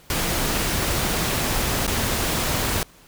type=noise with dropouts; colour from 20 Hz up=pink; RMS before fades=-23 dBFS; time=0.1-2.83 s; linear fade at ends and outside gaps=1 ms; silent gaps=1.867-1.877 s; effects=pink hiss -51 dBFS RMS until 3.07 s